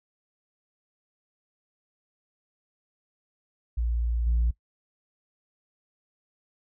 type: tone with level steps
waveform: sine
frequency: 58.27 Hz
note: A#1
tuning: in tune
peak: -23 / -19 dBFS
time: 3.77-4.51 s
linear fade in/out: 10 ms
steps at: 4.26 s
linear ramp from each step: 10 ms
effects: noise-tail reverb RT60 0.1 s tail -19 dB re dry + tanh soft clip ceiling -18 dBFS